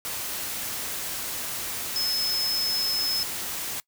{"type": "tone in noise", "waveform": "sine", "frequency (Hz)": 5190, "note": "E8", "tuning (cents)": -28, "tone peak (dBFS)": -24, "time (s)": [1.96, 3.23], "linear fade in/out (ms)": 0, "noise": "white", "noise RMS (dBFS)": -32, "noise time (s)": [0.05, 3.8], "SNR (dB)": 5, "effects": ["noise-tail reverb RT60 0.1 s tail -23 dB re dry"]}